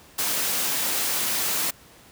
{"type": "high-pass noise", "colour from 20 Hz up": "white", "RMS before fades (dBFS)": -25, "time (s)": [0.18, 1.71], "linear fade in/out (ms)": 10, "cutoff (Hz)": 130, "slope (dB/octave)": 12, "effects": ["pink hiss -51 dBFS RMS until 2.11 s", "high-pass 60 Hz 12 dB/octave"]}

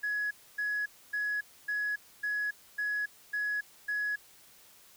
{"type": "tone bursts", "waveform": "sine", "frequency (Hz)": 1681, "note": "G#6", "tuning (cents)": 20, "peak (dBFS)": -28, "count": 8, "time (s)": [0.03, 4.16], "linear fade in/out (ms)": 10, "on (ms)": 280, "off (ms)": 270, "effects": ["tanh soft clip ceiling -26 dBFS", "white hiss -58 dBFS RMS until 4.96 s"]}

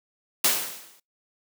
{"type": "noise with exponential decay", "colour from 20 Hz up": "white", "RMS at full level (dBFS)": -18, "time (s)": [0.44, 1], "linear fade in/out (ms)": 5, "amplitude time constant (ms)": 120, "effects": ["noise-tail reverb RT60 0.2 s tail -26 dB re dry", "high-pass 200 Hz 12 dB/octave"]}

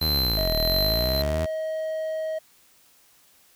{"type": "linear two-way sweep", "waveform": "sawtooth", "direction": "down then up", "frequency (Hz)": [83, 36.71, 83], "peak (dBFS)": -21, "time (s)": [0.01, 1.46], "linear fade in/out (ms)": 10, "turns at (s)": 0.56}
{"type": "tone with tremolo", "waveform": "square", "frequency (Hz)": 4090, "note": "C8", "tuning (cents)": -40, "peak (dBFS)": -22, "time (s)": [0.01, 1.22], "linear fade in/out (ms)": 5, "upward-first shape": "triangle", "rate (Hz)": 1.6, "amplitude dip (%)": 50}
{"type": "tone", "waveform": "triangle", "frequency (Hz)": 633, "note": "D#5", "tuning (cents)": 30, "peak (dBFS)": -24, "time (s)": [0.37, 2.39], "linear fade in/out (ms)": 10}
{"effects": ["white hiss -58 dBFS RMS until 3.55 s"]}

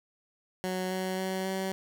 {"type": "tone with pitch steps", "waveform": "15% pulse", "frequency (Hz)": [185, 186.83, 188.67, 190.53], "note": ["F#3", "F#3", "F#3", "G3"], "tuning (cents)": [0, 17, 34, -49], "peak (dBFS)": -24, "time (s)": [0.64, 1.72], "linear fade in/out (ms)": 0, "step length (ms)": 270, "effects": []}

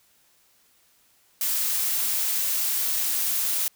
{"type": "noise", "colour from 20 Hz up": "blue", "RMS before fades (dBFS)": -25, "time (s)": [1.41, 3.68], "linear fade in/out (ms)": 2, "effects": ["white hiss -62 dBFS RMS until 3.75 s"]}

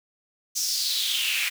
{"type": "noise with high-pass filter sweep", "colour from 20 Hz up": "pink", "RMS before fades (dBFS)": -26, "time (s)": [0.55, 1.5], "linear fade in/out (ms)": 20, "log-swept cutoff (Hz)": [6000, 2200], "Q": 4.5, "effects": []}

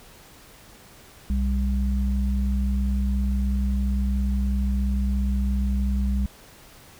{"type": "tone pair together", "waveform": "sine", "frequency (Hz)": [63, 200], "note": ["B1", "G3"], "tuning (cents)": [35, 35], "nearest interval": "octave + minor sixth", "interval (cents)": 2000, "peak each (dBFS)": [-21, -27], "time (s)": [1.3, 6.26], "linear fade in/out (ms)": 0, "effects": ["pink hiss -49 dBFS RMS until 6.99 s"]}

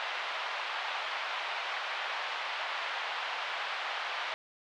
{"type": "band-pass noise", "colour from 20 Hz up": "pink", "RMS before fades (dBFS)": -36, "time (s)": [0, 4.34], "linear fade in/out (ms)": 0, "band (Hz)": [730, 3600], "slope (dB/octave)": 24, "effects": []}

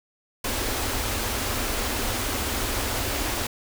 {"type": "band-stop noise", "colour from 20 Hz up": "pink", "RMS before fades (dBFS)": -27, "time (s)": [0.44, 3.47], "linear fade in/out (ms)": 5, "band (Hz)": [120, 210], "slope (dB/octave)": 96, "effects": []}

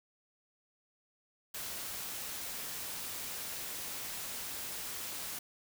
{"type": "noise", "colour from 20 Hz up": "white", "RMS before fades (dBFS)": -41, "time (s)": [1.54, 5.39], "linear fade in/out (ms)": 5, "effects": []}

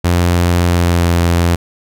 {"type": "tone with pitch glide", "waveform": "sawtooth", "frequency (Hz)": [87.31, 85.81], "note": ["F2", "F2"], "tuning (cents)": [0, -30], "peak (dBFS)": -6, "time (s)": [0.04, 1.56], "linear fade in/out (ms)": 10, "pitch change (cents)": -30, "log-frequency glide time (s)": [0.63, 1.12], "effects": []}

